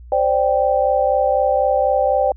sine chord, C suspended second, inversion none, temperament equal, 523.3 / 587.3 / 784 Hz, C5 / D5 / G5, 0 / 0 / 0 cents, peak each -18 dBFS, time 0.12-2.32 s, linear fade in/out 2 ms, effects added 60 Hz sine -36 dBFS peak until 2.36 s

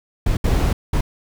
brown noise bursts at uneven times, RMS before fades -17 dBFS, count 3, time 0.26-0.37 / 0.44-0.73 / 0.93-1.01 s, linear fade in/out 5 ms, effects none

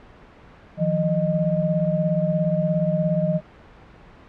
sine tone cluster, 159.9 / 176.9 / 617 Hz, D#3 / F3 / D#5, +48 / +23 / -15 cents, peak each -23 dBFS, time 0.77-3.41 s, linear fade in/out 50 ms, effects pink hiss -47 dBFS RMS until 4.28 s + low-pass 2000 Hz 12 dB/octave

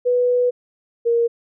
sine tone pair in turn, 492.7 / 468.1 Hz, B4 / A#4, -4 / +7 cents, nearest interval minor second, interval 89 cents, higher first, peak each -14 dBFS, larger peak neither, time 0.05-0.51 / 1.05-1.28 s, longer first, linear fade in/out 20 ms, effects none

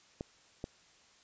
clicks, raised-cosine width 2 ms, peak -24 dBFS, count 2, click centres 0.209 / 0.641 s, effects white hiss -63 dBFS RMS until 1.23 s + resampled to 16000 Hz

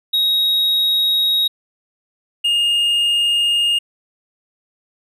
triangle tone pair in turn, 3787 / 2837 Hz, A#7 / F7, +27 / +27 cents, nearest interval perfect fourth, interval 500 cents, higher first, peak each -12 dBFS, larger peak neither, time 0.13-1.48 / 2.44-3.79 s, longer neither, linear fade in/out 10 ms, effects resampled to 32000 Hz

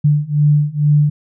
sine beating tone pair, 146.83 / 149.03 Hz, D3 / D3, 0 / +26 cents, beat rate 2.2 Hz, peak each -14 / -13 dBFS, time 0.04-1.1 s, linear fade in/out 10 ms, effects none

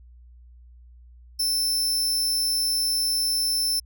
sawtooth tone, 5320 Hz, E8, 15 cents sharp, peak -19 dBFS, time 1.39-3.8 s, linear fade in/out 10 ms, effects added 60 Hz sine -46 dBFS peak until 3.85 s

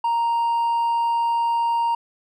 sine tone with hard clipping, 932.3 Hz, A#5, in tune, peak -19 dBFS, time 0.04-1.95 s, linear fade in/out 5 ms, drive 2 dB, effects none

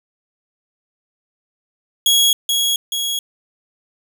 sawtooth tone with echo, 3322 Hz, G#7, in tune, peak -8 dBFS, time 2.06-2.33 s, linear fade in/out 2 ms, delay 430 ms, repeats 2, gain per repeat -4 dB, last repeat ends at 3.19 s, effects none

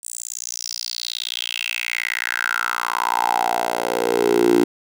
10% pulse tone with high-pass filter sweep, 58.9 Hz, A#1, 19 cents sharp, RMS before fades -22 dBFS, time 0.03-4.64 s, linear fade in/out 5 ms, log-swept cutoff 8600 to 320 Hz, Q 5.6, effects none

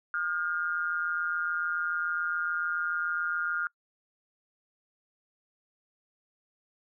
sine tone with amplitude modulation, 1411 Hz, F6, 17 cents sharp, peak -24 dBFS, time 0.14-3.67 s, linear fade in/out 2 ms, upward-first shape sine, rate 167 Hz, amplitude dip 80%, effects noise-tail reverb RT60 0.1 s tail -24 dB re dry

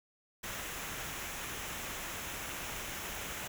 pink noise with comb filter, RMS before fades -41 dBFS, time 0.43-3.48 s, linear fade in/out 10 ms, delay 0.22 ms, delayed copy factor -0.5, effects none

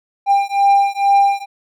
triangle beating tone pair, 796 / 798.2 Hz, G5 / G5, +26 / +31 cents, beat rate 2.2 Hz, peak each -12 dBFS, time 0.26-1.46 s, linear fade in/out 50 ms, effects none

